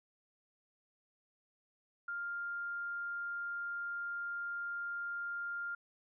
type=tone; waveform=sine; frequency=1400 Hz; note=F6; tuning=4 cents sharp; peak=-37 dBFS; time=2.08-5.75 s; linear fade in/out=5 ms; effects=none